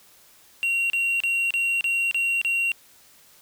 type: tone bursts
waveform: triangle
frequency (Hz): 2750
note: F7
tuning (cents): -27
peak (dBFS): -19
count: 7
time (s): 0.63-2.718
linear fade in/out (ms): 0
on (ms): 270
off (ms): 33
effects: white hiss -54 dBFS RMS until 3.41 s